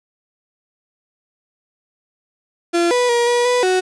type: tone with pitch steps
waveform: 35% pulse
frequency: 342.8 / 492 / 475.5 / 482.5 / 493.5 / 370.3 Hz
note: F4 / B4 / A#4 / B4 / B4 / F#4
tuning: -32 / -7 / +34 / -40 / -1 / +1 cents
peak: -12 dBFS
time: 2.73-3.81 s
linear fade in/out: 20 ms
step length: 180 ms
effects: resampled to 22050 Hz